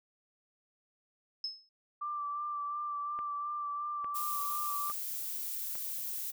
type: tone with exponential decay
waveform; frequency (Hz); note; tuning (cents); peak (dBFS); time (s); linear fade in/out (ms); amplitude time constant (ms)
sine; 5190; E8; -28; -31; 1.44-1.69; 2; 54
type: tone with vibrato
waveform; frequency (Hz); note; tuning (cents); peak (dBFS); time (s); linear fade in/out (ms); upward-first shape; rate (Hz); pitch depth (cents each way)
sine; 1174.7; D6; 0; -34; 2.01-4.92; 10; sine; 2.8; 22
type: click train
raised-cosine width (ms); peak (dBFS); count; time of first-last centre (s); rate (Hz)
0.5; -32; 4; 3.19-5.754; 1.17
type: noise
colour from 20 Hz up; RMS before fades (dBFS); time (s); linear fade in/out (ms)
violet; -38; 4.14-6.32; 20
effects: none